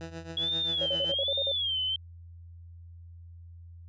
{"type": "tone with tremolo", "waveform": "15% pulse", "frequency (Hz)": 164.81, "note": "E3", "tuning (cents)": 0, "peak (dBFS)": -30, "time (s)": [0.01, 1.12], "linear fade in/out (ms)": 0, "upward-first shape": "triangle", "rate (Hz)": 7.6, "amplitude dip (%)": 85}
{"type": "tone with vibrato", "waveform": "sine", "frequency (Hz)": 3322, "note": "G#7", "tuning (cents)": 0, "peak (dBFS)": -27, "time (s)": [0.37, 1.96], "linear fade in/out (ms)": 2, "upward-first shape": "sine", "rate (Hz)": 1.2, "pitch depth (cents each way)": 160}
{"type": "tone bursts", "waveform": "sine", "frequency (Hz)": 553, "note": "C#5", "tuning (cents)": -4, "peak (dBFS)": -30, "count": 8, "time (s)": [0.81, 1.517], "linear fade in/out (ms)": 2, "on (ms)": 49, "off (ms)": 45}
{"effects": ["added 85 Hz sine -45 dBFS peak until 3.88 s", "resampled to 16000 Hz"]}